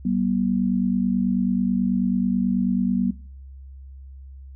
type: tone pair together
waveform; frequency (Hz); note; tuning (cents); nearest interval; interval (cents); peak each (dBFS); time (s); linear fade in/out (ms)
sine; 190.78 / 240; G3 / B3; -47 / -49; major third; 398; -22; 0.05-3.11; 5
effects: noise-tail reverb RT60 0.5 s tail -20 dB re dry + added 67 Hz sine -38 dBFS peak until 4.55 s